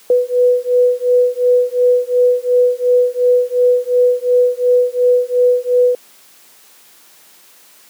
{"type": "beating tone pair", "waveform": "sine", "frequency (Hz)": [492.9, 495.7], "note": ["B4", "B4"], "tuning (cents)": [-3, 6], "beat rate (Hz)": 2.8, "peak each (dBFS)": -13, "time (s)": [0.1, 5.95], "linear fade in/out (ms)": 2, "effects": ["white hiss -46 dBFS RMS until 7.89 s", "high-pass 200 Hz 12 dB/octave"]}